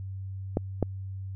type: clicks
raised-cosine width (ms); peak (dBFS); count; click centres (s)
2; -11; 2; 0.571 / 0.827
effects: added 96 Hz sine -34 dBFS peak until 1.35 s